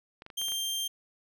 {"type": "clicks", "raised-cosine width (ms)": 0.3, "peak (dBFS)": -29, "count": 6, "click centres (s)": [0.221, 0.264, 0.302, 0.416, 0.484, 0.52]}
{"type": "tone", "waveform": "sawtooth", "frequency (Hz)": 3173, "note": "G7", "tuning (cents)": 20, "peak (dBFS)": -27, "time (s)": [0.37, 0.88], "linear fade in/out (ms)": 10}
{"effects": []}